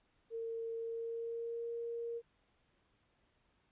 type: tone with pitch glide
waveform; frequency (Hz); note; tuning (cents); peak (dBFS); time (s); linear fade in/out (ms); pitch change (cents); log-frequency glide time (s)
sine; 456.4 to 466.8; A#4 to A#4; -37 to +2; -38; 0.3-2.22; 50; +39; 0.75-1.69
effects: pink hiss -75 dBFS RMS until 3.71 s + resampled to 8000 Hz